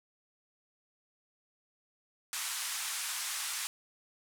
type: band-pass noise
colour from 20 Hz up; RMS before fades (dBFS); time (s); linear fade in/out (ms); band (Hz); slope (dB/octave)
white; -37; 2.33-3.67; 0; 940 to 11000; 24
effects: none